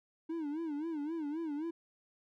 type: tone with vibrato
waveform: triangle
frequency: 310 Hz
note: D#4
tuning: 6 cents flat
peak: -33 dBFS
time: 0.29-1.71 s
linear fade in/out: 10 ms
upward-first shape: sine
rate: 3.8 Hz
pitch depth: 140 cents each way
effects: none